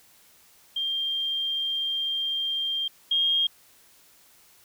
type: tone pair in turn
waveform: sine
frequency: 3188 / 3234 Hz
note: G7 / G#7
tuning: +28 / -47 cents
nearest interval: unison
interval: 25 cents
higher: second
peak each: -25 / -20 dBFS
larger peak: second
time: 0.76-2.88 / 3.11-3.47 s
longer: first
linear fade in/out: 5 ms
effects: white hiss -57 dBFS RMS until 4.64 s